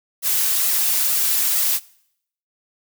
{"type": "noise with flanger", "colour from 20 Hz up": "blue", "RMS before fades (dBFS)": -19, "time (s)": [0.22, 1.8], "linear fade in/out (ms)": 50, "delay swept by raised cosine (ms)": [1.5, 4.6], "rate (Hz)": 2.2, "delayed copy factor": 0.5, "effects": ["noise-tail reverb RT60 0.7 s tail -22 dB re dry"]}